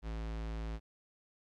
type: tone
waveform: square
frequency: 55 Hz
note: A1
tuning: in tune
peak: -38 dBFS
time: 0.02-0.8 s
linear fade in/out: 50 ms
effects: low-pass 5000 Hz 12 dB/octave + 13-bit